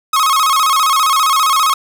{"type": "tone with vibrato", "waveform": "45% pulse", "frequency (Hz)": 1174.7, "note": "D6", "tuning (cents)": 0, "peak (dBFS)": -10, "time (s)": [0.13, 1.74], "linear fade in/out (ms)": 5, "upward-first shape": "square", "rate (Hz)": 15, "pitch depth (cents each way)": 130, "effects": []}